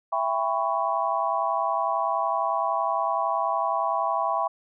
sine chord, C# half-diminished seventh, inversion first, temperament just, 665.2 / 798.3 / 997.9 / 1108.7 Hz, E5 / G5 / B5 / C#6, +16 / +31 / +18 / 0 cents, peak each -28 dBFS, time 0.12-4.48 s, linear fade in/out 10 ms, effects none

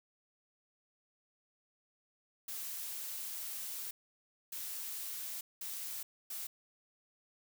blue noise bursts at uneven times, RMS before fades -42 dBFS, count 4, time 2.48-3.91 / 4.52-5.41 / 5.61-6.03 / 6.3-6.47 s, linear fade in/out 5 ms, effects none

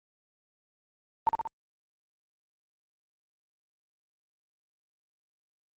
sine tone with echo, 903 Hz, A5, 45 cents sharp, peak -19 dBFS, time 1.27-1.29 s, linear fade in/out 0 ms, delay 61 ms, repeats 3, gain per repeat -4 dB, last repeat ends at 1.473 s, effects Opus 24 kbps

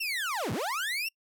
30% pulse linear two-way sweep, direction down then up, 2794 to 84.6 to 2794 Hz, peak -27 dBFS, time 0-1.09 s, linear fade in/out 10 ms, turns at 0.52 s, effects noise-tail reverb RT60 0.1 s tail -26 dB re dry

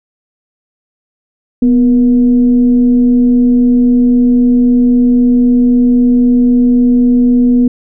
sine tone with frequency modulation, 246.9 Hz, B3, in tune, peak -5 dBFS, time 1.62-7.68 s, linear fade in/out 5 ms, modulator 225 Hz, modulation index 0.3, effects none

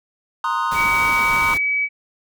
triangle chord, C half-diminished seventh, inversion third, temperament equal, 932.3 / 1046.5 / 1244.5 / 1480 Hz, Bb5 / C6 / Eb6 / Gb6, 0 / 0 / 0 / 0 cents, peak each -22 / -22 / -21 / -27 dBFS, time 0.44-1.54 s, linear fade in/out 2 ms
pink noise, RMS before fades -30 dBFS, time 0.71-1.58 s, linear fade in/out 10 ms
sine tone with pitch glide, 2268 to 2281 Hz, C#7 to C#7, +39 to +49 cents, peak -17 dBFS, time 0.74-1.89 s, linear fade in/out 50 ms, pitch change +10 cents, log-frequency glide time 1.18-1.68 s
effects none

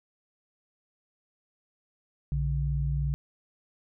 sine tone pair together, 60.23 / 143.1 Hz, B1 / D3, -43 / -45 cents, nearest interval octave + minor third, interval 1498 cents, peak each -28 / -28 dBFS, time 2.32-3.14 s, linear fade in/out 0 ms, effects none

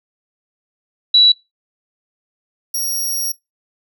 sine / 15% pulse tone pair in turn, 3928 / 5631 Hz, B7 / F8, -10 / +13 cents, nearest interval tritone, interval 623 cents, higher second, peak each -7 / -13 dBFS, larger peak first, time 1.14-1.32 / 2.74-3.32 s, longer second, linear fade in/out 5 ms, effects noise-tail reverb RT60 0.2 s tail -21 dB re dry

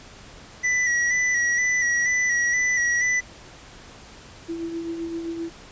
square tone with vibrato, 1955 Hz, B6, 18 cents flat, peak -20 dBFS, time 0.63-3.21 s, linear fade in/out 20 ms, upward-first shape square, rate 2.1 Hz, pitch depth 31 cents each way
sine tone with tremolo, 333 Hz, E4, 18 cents sharp, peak -25 dBFS, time 4.48-5.5 s, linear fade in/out 20 ms, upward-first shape triangle, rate 7.7 Hz, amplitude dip 50%
effects pink hiss -45 dBFS RMS until 5.71 s + resampled to 16000 Hz

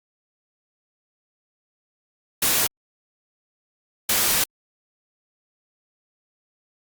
white noise bursts at uneven times, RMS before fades -20 dBFS, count 2, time 2.42-2.67 / 4.09-4.44 s, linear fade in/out 5 ms, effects Opus 48 kbps

